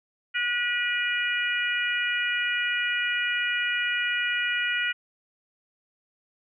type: harmonic tone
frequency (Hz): 484.3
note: B4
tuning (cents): -34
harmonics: 3 / 4 / 5 / 6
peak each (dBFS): -28 / -29 / -30 / -31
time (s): 0.34-4.93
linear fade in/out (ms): 20
effects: none